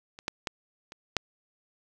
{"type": "clicks", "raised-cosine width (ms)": 0.2, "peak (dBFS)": [-27, -12, -13, -26, -7], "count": 5, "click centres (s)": [0.189, 0.281, 0.472, 0.921, 1.167], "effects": []}